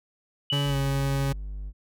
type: tone with exponential decay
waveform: sine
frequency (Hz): 2960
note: F#7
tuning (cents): 0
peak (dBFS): -23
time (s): 0.5-1.06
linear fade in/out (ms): 1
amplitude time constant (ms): 120
type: tone with pitch glide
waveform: 40% pulse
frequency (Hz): 142.1 to 137.66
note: C#3 to C#3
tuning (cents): +43 to -12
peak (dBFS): -23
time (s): 0.52-1.33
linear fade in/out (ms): 10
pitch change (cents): -55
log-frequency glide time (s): 0.68-0.76
type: tone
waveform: triangle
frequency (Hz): 49.89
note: G1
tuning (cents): +31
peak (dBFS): -30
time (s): 0.64-1.73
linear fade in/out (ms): 50
effects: none